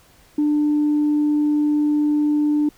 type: tone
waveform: sine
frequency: 297.4 Hz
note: D4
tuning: 22 cents sharp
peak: -14 dBFS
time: 0.38-2.69 s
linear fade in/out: 5 ms
effects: tanh soft clip ceiling -12 dBFS + pink hiss -53 dBFS RMS until 2.77 s